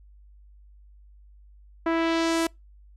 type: tone with low-pass filter sweep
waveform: sawtooth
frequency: 329.6 Hz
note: E4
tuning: in tune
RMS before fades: -24 dBFS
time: 1.86-2.47 s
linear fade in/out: 5 ms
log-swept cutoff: 1600 to 12000 Hz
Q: 1.1
effects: noise-tail reverb RT60 0.2 s tail -26 dB re dry + added 50 Hz sine -49 dBFS peak until 2.96 s